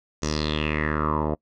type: tone with low-pass filter sweep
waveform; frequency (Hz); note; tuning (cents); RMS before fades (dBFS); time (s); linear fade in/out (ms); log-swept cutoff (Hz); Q
10% pulse; 76.3; D#2; -33; -25; 0.22-1.35; 10; 6400 to 690; 5.6
effects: noise-tail reverb RT60 0.1 s tail -25 dB re dry

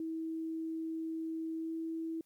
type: tone with pitch glide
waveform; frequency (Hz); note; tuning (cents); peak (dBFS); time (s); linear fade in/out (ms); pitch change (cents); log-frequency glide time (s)
sine; 323.2 to 325.6; E4 to E4; -34 to -21; -35; 0-2.21; 2; +13; 1.56-1.74
effects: white hiss -75 dBFS RMS until 2.25 s + MP3 96 kbps

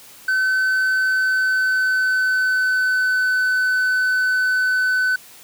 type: tone with pitch glide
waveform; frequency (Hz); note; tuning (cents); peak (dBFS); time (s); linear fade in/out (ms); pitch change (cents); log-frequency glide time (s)
triangle; 1524 to 1509.1; G6 to F#6; -49 to +34; -14; 0.28-5.16; 5; -17; 1.08-3.27
effects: white hiss -44 dBFS RMS until 5.43 s + high-pass 60 Hz 12 dB/octave

